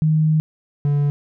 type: tone pair in turn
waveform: sine / triangle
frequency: 156 / 144.28 Hz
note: D#3 / D3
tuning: +5 / -30 cents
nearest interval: minor second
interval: 135 cents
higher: first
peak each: -13 dBFS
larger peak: neither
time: 0.02-0.4 / 0.85-1.1 s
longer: first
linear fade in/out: 0 ms
effects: none